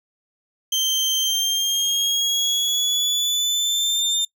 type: tone with pitch glide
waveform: 30% pulse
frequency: 3136 to 3602 Hz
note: G7 to A7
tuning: 0 to +40 cents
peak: -16 dBFS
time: 0.72-4.25 s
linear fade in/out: 5 ms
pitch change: +240 cents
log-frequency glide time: 1.2-4.05 s
effects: noise-tail reverb RT60 0.1 s tail -23 dB re dry